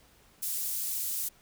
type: high-pass noise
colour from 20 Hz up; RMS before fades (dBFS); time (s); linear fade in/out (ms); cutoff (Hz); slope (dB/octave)
pink; -33; 0.42-1.29; 10; 10000; 12
effects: pink hiss -61 dBFS RMS until 1.41 s